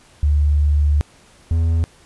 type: tone pair in turn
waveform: sine / triangle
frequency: 73.42 / 82.41 Hz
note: D2 / E2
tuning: 0 / 0 cents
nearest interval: major second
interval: 200 cents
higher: second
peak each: -12 dBFS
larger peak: neither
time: 0.23-1.01 / 1.51-1.84 s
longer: first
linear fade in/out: 0 ms
effects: pink hiss -50 dBFS RMS until 2.05 s + resampled to 24000 Hz